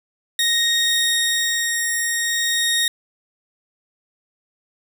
25% pulse tone pair together, 1864.7 / 3729 Hz, A#6 / A#7, 0 / 0 cents, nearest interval octave, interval 1200 cents, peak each -17 dBFS, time 0.39-2.88 s, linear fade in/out 2 ms, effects none

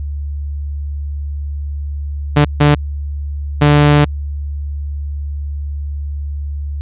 sawtooth tone bursts at uneven times, 146.83 Hz, D3, in tune, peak -3 dBFS, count 3, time 2.36-2.45 / 2.6-2.75 / 3.61-4.05 s, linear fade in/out 10 ms, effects added 72 Hz sine -19 dBFS peak until 6.81 s + resampled to 8000 Hz

